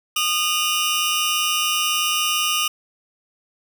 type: tone cluster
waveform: sawtooth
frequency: 1227 / 2781 / 2959 Hz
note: D#6 / F7 / F#7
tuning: -25 / -8 / -1 cents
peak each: -20 dBFS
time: 0.16-2.68 s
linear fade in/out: 5 ms
effects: none